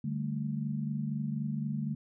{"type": "chord", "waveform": "sine", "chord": "D suspended fourth", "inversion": "none", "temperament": "equal", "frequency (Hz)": [146.83, 196, 220], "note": ["D3", "G3", "A3"], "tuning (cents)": [0, 0, 0], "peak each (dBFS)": [-34, -38, -35], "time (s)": [0.04, 1.95], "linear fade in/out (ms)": 5, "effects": []}